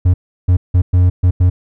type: tone bursts at uneven times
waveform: triangle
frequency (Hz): 90.1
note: F#2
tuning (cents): -45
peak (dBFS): -5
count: 6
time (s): 0.05-0.14 / 0.48-0.57 / 0.74-0.82 / 0.93-1.1 / 1.23-1.31 / 1.4-1.5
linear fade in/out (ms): 10
effects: none